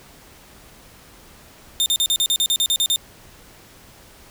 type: tone bursts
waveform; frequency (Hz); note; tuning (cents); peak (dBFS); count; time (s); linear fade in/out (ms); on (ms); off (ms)
sawtooth; 3622; A7; +49; -13; 12; 1.8-2.96; 0; 60; 40
effects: pink hiss -47 dBFS RMS until 4.3 s